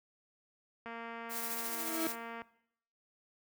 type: click train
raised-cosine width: 0.5 ms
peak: -30 dBFS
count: 361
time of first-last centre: 0.86-2.418 s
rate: 231 Hz
type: noise with tremolo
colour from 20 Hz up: blue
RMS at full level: -38 dBFS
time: 1.29-2.16 s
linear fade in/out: 50 ms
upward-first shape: sine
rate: 14 Hz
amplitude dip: 35%
type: tone with exponential growth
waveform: 35% pulse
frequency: 326.2 Hz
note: E4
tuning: 18 cents flat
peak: -29 dBFS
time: 1.42-2.07 s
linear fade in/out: 1 ms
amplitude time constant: 140 ms
effects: noise-tail reverb RT60 0.7 s tail -19 dB re dry + high-pass 60 Hz 12 dB/octave